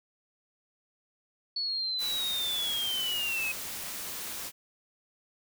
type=linear sweep; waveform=sine; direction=down; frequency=4435 to 2534 Hz; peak=-29 dBFS; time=1.56-3.52 s; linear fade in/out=5 ms
type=noise; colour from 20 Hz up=white; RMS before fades=-38 dBFS; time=1.98-4.52 s; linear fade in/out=50 ms
effects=none